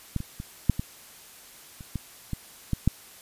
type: clicks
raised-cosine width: 5 ms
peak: -14 / -21 / -22 / -6 / -16 / -29 / -17 / -17 / -12 / -7 dBFS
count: 10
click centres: 0.163 / 0.204 / 0.401 / 0.697 / 0.795 / 1.808 / 1.957 / 2.333 / 2.733 / 2.876 s
effects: white hiss -49 dBFS RMS until 3.21 s + resampled to 32000 Hz